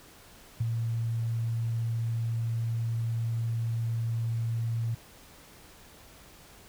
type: tone with ADSR envelope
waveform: sine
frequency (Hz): 115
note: A#2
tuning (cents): -23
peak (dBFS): -23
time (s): 0.6-4.95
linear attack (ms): 9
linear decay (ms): 24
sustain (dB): -4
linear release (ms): 9
effects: pink hiss -53 dBFS RMS until 6.68 s